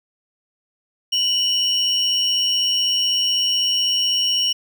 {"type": "tone pair together", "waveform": "triangle", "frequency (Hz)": [2960, 5564], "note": ["F#7", "F8"], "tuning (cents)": [0, -7], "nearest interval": "major seventh", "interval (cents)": 1093, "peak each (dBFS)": [-17, -20], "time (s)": [1.12, 4.53], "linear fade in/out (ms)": 10, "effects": []}